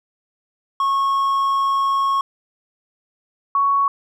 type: tone pair in turn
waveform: triangle / sine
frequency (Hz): 1096 / 1114.5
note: C#6 / C#6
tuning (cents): -20 / +9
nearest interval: unison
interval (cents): 29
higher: second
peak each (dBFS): -14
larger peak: neither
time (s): 0.8-2.21 / 3.55-3.88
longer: first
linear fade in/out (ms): 2
effects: none